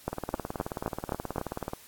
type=two click trains; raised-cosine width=1 ms; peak=-18 / -14 dBFS; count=31 / 6; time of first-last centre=0.13-1.734 / 0.08-1.382 s; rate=18.7 / 3.84 Hz; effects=white hiss -53 dBFS RMS until 1.87 s + AAC 64 kbps